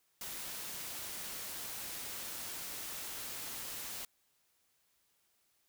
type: noise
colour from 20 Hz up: white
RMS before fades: -43 dBFS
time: 0.21-4.05 s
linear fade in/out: 2 ms
effects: white hiss -75 dBFS RMS until 5.68 s